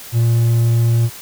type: tone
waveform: triangle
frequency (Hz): 116.54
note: A#2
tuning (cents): 0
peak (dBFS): -9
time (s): 0.12-1.1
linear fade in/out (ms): 50
effects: white hiss -35 dBFS RMS until 1.21 s